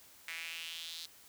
sawtooth tone with high-pass filter sweep, 164.81 Hz, E3, in tune, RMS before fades -44 dBFS, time 0.28-1.06 s, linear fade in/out 2 ms, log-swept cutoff 2100 to 4100 Hz, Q 3.7, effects white hiss -59 dBFS RMS until 1.28 s

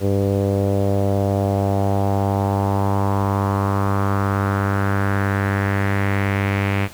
sawtooth tone with low-pass filter sweep, 99 Hz, G2, 18 cents sharp, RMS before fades -19 dBFS, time 0-6.89 s, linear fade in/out 50 ms, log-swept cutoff 470 to 2400 Hz, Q 3.1, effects pink hiss -41 dBFS RMS until 6.93 s

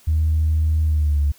sine tone with pitch glide, 78.4 to 72.31 Hz, D#2 to D2, +14 to -26 cents, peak -14 dBFS, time 0.07-1.32 s, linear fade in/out 10 ms, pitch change -140 cents, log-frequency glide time 0.84-1.21 s, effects tanh soft clip ceiling -11 dBFS + white hiss -52 dBFS RMS until 1.38 s

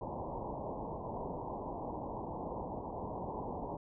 white low-pass noise, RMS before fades -41 dBFS, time 0.01-3.77 s, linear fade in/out 5 ms, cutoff 1000 Hz, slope 96 dB/octave, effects none

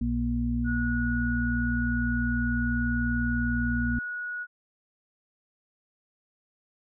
harmonic tone, 59.6 Hz, A#1, 39 cents sharp, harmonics 1 / 2 / 4, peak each -29 / -33 / -27 dBFS, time 0.01-3.99 s, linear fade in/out 5 ms
sine tone, 1459 Hz, F#6, 25 cents flat, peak -31 dBFS, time 0.64-4.47 s, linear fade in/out 50 ms
effects none

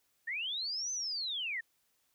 sine linear two-way sweep, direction up then down, 1760 to 6200 to 1760 Hz, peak -34 dBFS, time 0.27-1.61 s, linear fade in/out 10 ms, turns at 0.92 s, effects white hiss -75 dBFS RMS until 2.14 s

